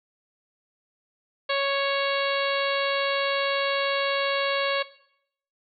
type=harmonic tone; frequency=554.4 Hz; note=C#5; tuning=in tune; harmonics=1 / 2 / 3 / 4 / 5 / 6 / 7 / 8; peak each=-26 / -29 / -31 / -32 / -33 / -34 / -34 / -35 dBFS; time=1.49-4.83 s; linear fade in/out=10 ms; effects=noise-tail reverb RT60 0.7 s tail -17 dB re dry